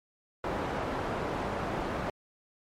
white low-pass noise, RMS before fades -33 dBFS, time 0.44-2.1 s, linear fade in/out 2 ms, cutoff 890 Hz, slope 12 dB/octave, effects MP3 64 kbps

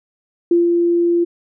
sine tone with ADSR envelope, 343.9 Hz, F4, 27 cents flat, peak -9 dBFS, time 0.51-1.25 s, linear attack 4 ms, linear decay 150 ms, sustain -3 dB, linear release 18 ms, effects none

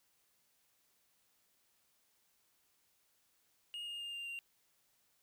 triangle tone with pitch steps, 2857 / 2836 / 2814 / 2793 / 2772 Hz, F7 / F7 / F7 / F7 / F7, +39 / +26 / +12 / -1 / -14 cents, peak -40 dBFS, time 3.74-4.39 s, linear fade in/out 0 ms, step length 130 ms, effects white hiss -75 dBFS RMS until 5.22 s

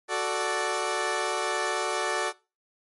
15% pulse chord, D major, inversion first, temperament equal, 370 / 440 / 587.3 Hz, F#4 / A4 / D5, 0 / 0 / 0 cents, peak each -24 dBFS, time 0.08-2.33 s, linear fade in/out 50 ms, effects noise-tail reverb RT60 0.3 s tail -21 dB re dry + MP3 48 kbps

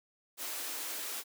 white high-pass noise, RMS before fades -39 dBFS, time 0.37-1.24 s, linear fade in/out 50 ms, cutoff 260 Hz, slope 48 dB/octave, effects none

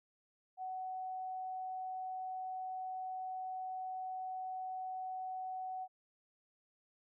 sine tone, 748 Hz, F#5, 19 cents sharp, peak -39 dBFS, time 0.57-5.88 s, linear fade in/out 50 ms, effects none

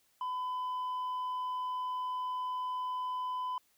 sine tone with tanh clipping, 1006 Hz, B5, 32 cents sharp, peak -34 dBFS, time 0.21-3.58 s, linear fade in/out 2 ms, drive 3 dB, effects white hiss -71 dBFS RMS until 3.77 s

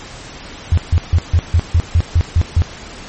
sine tone bursts, 84.3 Hz, E2, 39 cents sharp, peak -7 dBFS, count 10, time 0.72-2.62 s, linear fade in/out 0 ms, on 55 ms, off 150 ms, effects pink hiss -33 dBFS RMS until 3.08 s + MP3 32 kbps

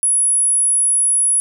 sine tone, 10260 Hz, E9, 48 cents flat, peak -12 dBFS, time 0.03-1.4 s, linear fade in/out 0 ms, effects none

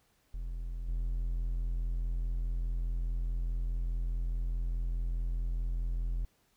triangle tone with level steps, 42.39 Hz, E1, 49 cents sharp, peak -33 / -28 dBFS, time 0.34-6.25 s, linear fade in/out 0 ms, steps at 0.88 s, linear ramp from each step 5 ms, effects pink hiss -71 dBFS RMS until 6.56 s

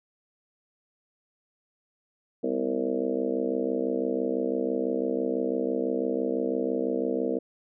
harmonic tone with a mistuned harmonic, 66 Hz, C2, 16 cents sharp, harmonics 3 / 4 / 5 / 6 / 7 / 8 / 9 / 10, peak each -38 / -31 / -32 / -39 / -29 / -34 / -37 / -41 dBFS, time 2.43-7.39 s, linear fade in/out 10 ms, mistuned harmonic 4, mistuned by -83 cents, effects none

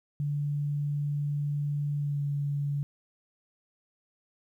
sine tone with pitch glide, 145.3 to 143.13 Hz, D3 to D3, -18 to -44 cents, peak -27 dBFS, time 0.2-2.83 s, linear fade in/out 0 ms, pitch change -26 cents, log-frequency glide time 1.97-2.21 s, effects 11-bit

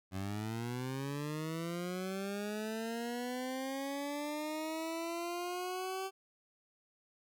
20% pulse linear sweep, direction up, 92.5 to 385.9 Hz, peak -32 dBFS, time 0.11-6.11 s, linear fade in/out 50 ms, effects none

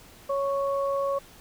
sine tone pair together, 554.4 / 1108.8 Hz, C#5 / C#6, 0 / 0 cents, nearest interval octave, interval 1200 cents, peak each -25 / -30 dBFS, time 0.29-1.19 s, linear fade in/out 10 ms, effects pink hiss -51 dBFS RMS until 1.4 s

